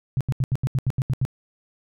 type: tone bursts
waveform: sine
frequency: 130.81 Hz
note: C3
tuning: in tune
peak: -18 dBFS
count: 10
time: 0.17-1.251 s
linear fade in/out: 0 ms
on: 37 ms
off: 79 ms
effects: none